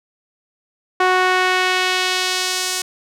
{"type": "tone with band-pass filter sweep", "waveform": "sawtooth", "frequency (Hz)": 368.9, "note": "F#4", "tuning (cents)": -5, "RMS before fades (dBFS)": -18, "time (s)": [1, 2.82], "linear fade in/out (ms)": 5, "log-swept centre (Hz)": [1200, 7200], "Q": 0.94, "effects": []}